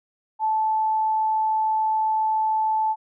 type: tone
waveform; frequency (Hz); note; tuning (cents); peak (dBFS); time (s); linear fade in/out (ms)
sine; 873; A5; -14; -19; 0.39-2.96; 50
effects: none